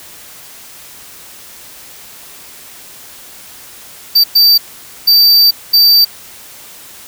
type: tone bursts at uneven times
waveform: square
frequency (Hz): 4644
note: D8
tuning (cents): -20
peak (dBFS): -5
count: 4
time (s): 4.15-4.24 / 4.35-4.58 / 5.07-5.51 / 5.73-6.05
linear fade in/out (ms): 10
effects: white hiss -35 dBFS RMS until 7.07 s